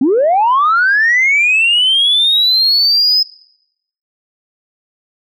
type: linear sweep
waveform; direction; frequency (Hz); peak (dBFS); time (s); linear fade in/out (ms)
sine; up; 239.9 to 5120; -7; 0.01-3.23; 5
effects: noise-tail reverb RT60 0.8 s tail -23 dB re dry + tanh soft clip ceiling -5 dBFS